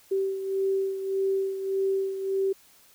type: beating tone pair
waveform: sine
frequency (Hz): 386.9 / 388.6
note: G4 / G4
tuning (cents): -23 / -15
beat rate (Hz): 1.7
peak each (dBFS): -25 / -32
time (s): 0.11-2.53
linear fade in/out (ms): 10
effects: white hiss -57 dBFS RMS until 2.94 s